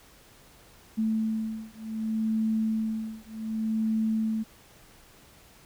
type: beating tone pair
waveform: sine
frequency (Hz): 220 / 220.66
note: A3 / A3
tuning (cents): 0 / +5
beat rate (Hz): 0.66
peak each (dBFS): -29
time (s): 0.97-4.44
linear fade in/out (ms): 20
effects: pink hiss -55 dBFS RMS until 5.65 s